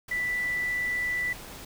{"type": "tone in noise", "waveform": "sine", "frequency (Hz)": 1975.5, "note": "B6", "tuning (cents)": 0, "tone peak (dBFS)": -26, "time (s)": [0.11, 1.33], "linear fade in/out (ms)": 5, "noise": "pink", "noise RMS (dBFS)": -43, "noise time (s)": [0.08, 1.65], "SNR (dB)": 14, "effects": []}